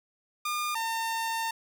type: tone pair in turn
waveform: sawtooth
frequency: 1210 / 906.5 Hz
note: D#6 / A#5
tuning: -49 / -49 cents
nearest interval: perfect fourth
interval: 500 cents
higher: first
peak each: -25 dBFS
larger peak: neither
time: 0.45-0.75 / 0.75-1.51 s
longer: second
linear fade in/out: 5 ms
effects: none